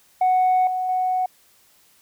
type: tone with level steps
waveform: sine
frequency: 740 Hz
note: F#5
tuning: in tune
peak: -13 / -21 / -18 dBFS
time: 0.21-1.26 s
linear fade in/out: 5 ms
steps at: 0.67 / 0.89 s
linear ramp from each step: 2 ms
effects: tanh soft clip ceiling -13 dBFS + white hiss -57 dBFS RMS until 2.01 s